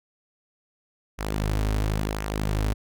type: tone with flanger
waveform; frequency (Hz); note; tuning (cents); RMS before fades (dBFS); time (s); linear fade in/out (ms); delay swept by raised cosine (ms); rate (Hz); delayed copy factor
sawtooth; 52.2; G#1; +10; -26; 1.18-2.74; 20; 0.23 to 6.03; 0.96; -0.5
effects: none